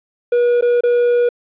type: tone with dropouts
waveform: triangle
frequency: 482.4 Hz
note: B4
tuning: 41 cents flat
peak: -9 dBFS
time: 0.32-1.29 s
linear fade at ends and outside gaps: 5 ms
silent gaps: 0.611-0.623 / 0.808-0.835 s
effects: resampled to 8000 Hz + 8-bit